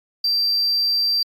sine tone, 4699 Hz, D8, in tune, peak -14 dBFS, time 0.24-1.23 s, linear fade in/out 5 ms, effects tanh soft clip ceiling -15 dBFS + MP3 64 kbps

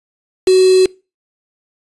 sine tone with quantisation, 373.5 Hz, F#4, 16 cents sharp, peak -6 dBFS, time 0.47-0.86 s, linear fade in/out 5 ms, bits 3, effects noise-tail reverb RT60 0.3 s tail -24 dB re dry + resampled to 24000 Hz

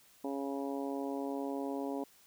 harmonic tone, 138.59 Hz, C#3, in tune, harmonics 2 / 3 / 4 / 5 / 6 / 7, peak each -37 / -41 / -43 / -45 / -47 / -48 dBFS, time 0.24-2.04 s, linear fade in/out 5 ms, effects white hiss -63 dBFS RMS until 2.26 s

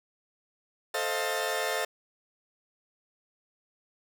sawtooth tone cluster, 440 / 527 / 631 / 702 / 1795 Hz, A4 / C5 / D#5 / F5 / A6, 0 / +12 / +24 / +9 / +34 cents, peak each -31 dBFS, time 0.94-1.85 s, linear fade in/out 5 ms, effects none

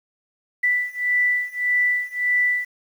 sine beating tone pair, 1975.5 / 1977.2 Hz, B6 / B6, 0 / +1 cents, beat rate 1.7 Hz, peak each -22 / -21 dBFS, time 0.63-2.65 s, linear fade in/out 10 ms, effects 8-bit

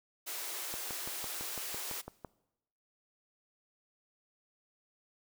white high-pass noise, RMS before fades -40 dBFS, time 0.26-2.02 s, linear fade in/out 20 ms, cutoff 310 Hz, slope 96 dB/octave
click train, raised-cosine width 1 ms, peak -28 dBFS, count 10, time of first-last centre 0.74-2.248 s, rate 5.97 Hz
effects noise-tail reverb RT60 0.9 s tail -21 dB re dry

